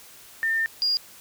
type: tone pair in turn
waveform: sine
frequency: 1805 / 4837 Hz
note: A6 / D#8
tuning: +44 / -50 cents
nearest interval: octave + perfect fourth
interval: 1706 cents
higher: second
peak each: -21 / -20 dBFS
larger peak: second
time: 0.43-0.66 / 0.82-0.97 s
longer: first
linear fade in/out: 0 ms
effects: white hiss -48 dBFS RMS until 1.2 s